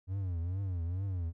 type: tone with vibrato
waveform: triangle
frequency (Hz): 90.6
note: F#2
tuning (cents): -36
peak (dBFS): -30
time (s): 0.07-1.33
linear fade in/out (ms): 50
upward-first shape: triangle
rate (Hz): 2.3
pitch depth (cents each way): 180
effects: none